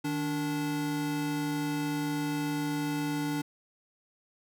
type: tone pair together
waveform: square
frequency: 154 / 290.7 Hz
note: D#3 / D4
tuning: -17 / -18 cents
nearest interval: major seventh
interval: 1099 cents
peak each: -36 / -31 dBFS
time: 0.04-3.42 s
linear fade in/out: 10 ms
effects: none